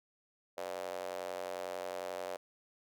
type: tone with high-pass filter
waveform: square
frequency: 45.59 Hz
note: F#1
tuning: 25 cents flat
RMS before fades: -41 dBFS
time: 0.57-2.37 s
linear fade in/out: 10 ms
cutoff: 570 Hz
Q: 4.1
effects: none